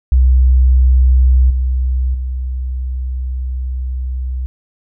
sine tone with level steps, 63.7 Hz, C2, 46 cents flat, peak -6 / -12 / -17 dBFS, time 0.12-4.46 s, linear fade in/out 0 ms, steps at 1.5 / 2.14 s, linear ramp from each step 5 ms, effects none

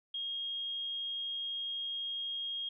sine tone, 3254 Hz, G#7, 36 cents flat, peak -35 dBFS, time 0.14-2.69 s, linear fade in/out 5 ms, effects none

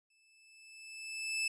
sawtooth tone with exponential growth, 2628 Hz, E7, 6 cents flat, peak -27 dBFS, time 0.1-1.48 s, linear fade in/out 5 ms, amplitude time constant 300 ms, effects resampled to 24000 Hz

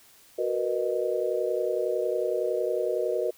sine chord, B major seventh, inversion second, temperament just, 370.4 / 463 / 493.9 / 617.4 Hz, F#4 / A#4 / B4 / D#5, +2 / -12 / 0 / -14 cents, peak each -30 dBFS, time 0.38-3.31 s, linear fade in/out 10 ms, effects white hiss -56 dBFS RMS until 3.37 s

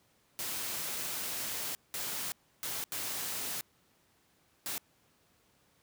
white noise bursts at uneven times, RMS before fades -37 dBFS, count 5, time 0.39-1.75 / 1.94-2.32 / 2.63-2.84 / 2.92-3.61 / 4.66-4.78 s, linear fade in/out 0 ms, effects pink hiss -69 dBFS RMS until 5.82 s + high-pass 80 Hz 12 dB/octave

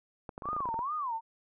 clicks, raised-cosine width 1 ms, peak -26 dBFS, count 12, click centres 0.292 / 0.379 / 0.422 / 0.456 / 0.488 / 0.531 / 0.565 / 0.605 / 0.656 / 0.689 / 0.742 / 0.791 s
sine tone with vibrato, 1055 Hz, C6, 14 cents sharp, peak -31 dBFS, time 0.43-1.21 s, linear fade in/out 50 ms, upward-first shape sine, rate 2.4 Hz, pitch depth 280 cents each way
effects none

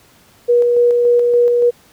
sine tone with tremolo, 481.2 Hz, B4, 45 cents flat, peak -8 dBFS, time 0.48-1.71 s, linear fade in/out 20 ms, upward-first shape square, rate 3.5 Hz, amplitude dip 25%, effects pink hiss -49 dBFS RMS until 1.92 s + high-pass 60 Hz 12 dB/octave

